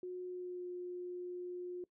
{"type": "tone with pitch glide", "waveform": "sine", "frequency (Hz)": [362.9, 357.5], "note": ["F#4", "F4"], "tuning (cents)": [-34, 41], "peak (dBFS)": -40, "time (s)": [0.03, 1.84], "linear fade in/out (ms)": 2, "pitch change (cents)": -25, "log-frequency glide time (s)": [0.25, 0.67], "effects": ["noise-tail reverb RT60 0.1 s tail -21 dB re dry"]}